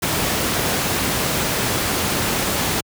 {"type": "noise", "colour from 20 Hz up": "pink", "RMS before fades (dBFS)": -20, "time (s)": [0.02, 2.81], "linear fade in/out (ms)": 10, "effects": ["high-pass 80 Hz 12 dB/octave"]}